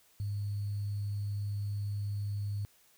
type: tone with sample-and-hold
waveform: sine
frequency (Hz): 102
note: G#2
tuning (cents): -31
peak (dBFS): -32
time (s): 0.2-2.65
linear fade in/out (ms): 0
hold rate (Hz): 4410
effects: white hiss -65 dBFS RMS until 2.97 s